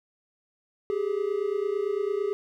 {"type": "tone pair together", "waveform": "triangle", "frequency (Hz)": [392, 420.9], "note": ["G4", "G#4"], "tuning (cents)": [0, 23], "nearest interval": "minor second", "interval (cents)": 123, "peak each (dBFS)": -26, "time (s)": [0.9, 2.33], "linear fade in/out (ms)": 0, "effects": []}